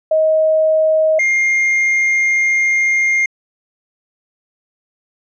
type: tone pair in turn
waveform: sine / triangle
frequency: 630 / 2119 Hz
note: D#5 / C7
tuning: +21 / +21 cents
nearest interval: octave + major sixth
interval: 2100 cents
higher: second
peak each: -10 dBFS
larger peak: neither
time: 0.11-1.19 / 1.19-3.26 s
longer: second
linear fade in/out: 5 ms
effects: resampled to 16000 Hz